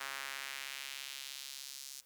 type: tone with high-pass filter sweep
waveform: sawtooth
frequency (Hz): 136.8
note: C#3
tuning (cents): -23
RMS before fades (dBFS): -45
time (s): 0-2.01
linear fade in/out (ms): 10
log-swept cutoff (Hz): 1400 to 5700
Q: 1.3
effects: white hiss -67 dBFS RMS until 2.05 s + high-pass 60 Hz 12 dB/octave